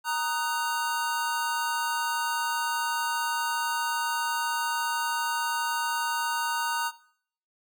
square chord, D# minor, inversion second, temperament equal with one note detuned, 932.3 / 1244.5 / 1497.2 Hz, A#5 / D#6 / F#6, 0 / 0 / +20 cents, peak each -29 / -35 / -32 dBFS, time 0.04-6.92 s, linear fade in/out 50 ms, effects noise-tail reverb RT60 0.6 s tail -19 dB re dry

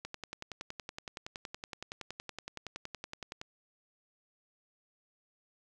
click train, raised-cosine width 0.2 ms, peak -23 dBFS, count 37, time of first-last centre 0.05-3.414 s, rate 10.7 Hz, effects none

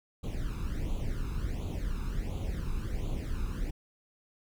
brown noise with flanger, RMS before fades -33 dBFS, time 0.23-3.71 s, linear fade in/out 10 ms, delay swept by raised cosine 0.28 to 0.8 ms, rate 1.4 Hz, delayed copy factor +0.8, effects none

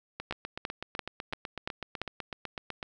two click trains, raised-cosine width 0.3 ms, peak -20 / -16 dBFS, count 22 / 6, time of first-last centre 0.2-2.828 / 0.31-2.016 s, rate 7.99 / 2.93 Hz, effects none

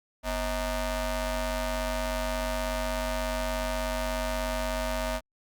sawtooth ring-modulated tone, 293.7 Hz, D4, in tune, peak -21 dBFS, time 0.23-5.21 s, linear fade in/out 50 ms, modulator 342 Hz, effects Opus 48 kbps

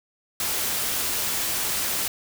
white noise, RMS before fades -26 dBFS, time 0.4-2.08 s, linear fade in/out 2 ms, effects none

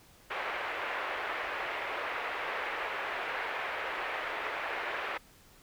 white band-pass noise, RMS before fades -36 dBFS, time 0.3-5.18 s, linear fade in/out 10 ms, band 410 to 2300 Hz, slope 24 dB/octave, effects pink hiss -59 dBFS RMS until 5.62 s

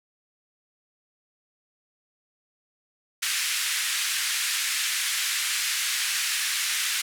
pink band-pass noise, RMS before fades -27 dBFS, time 3.22-7.02 s, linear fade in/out 10 ms, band 1700 to 12000 Hz, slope 24 dB/octave, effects none

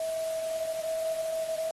sine tone in noise, 646 Hz, E5, 35 cents flat, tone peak -29 dBFS, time 0-1.71 s, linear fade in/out 2 ms, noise white, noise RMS -44 dBFS, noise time 0-1.71 s, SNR +12 dB, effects AAC 32 kbps

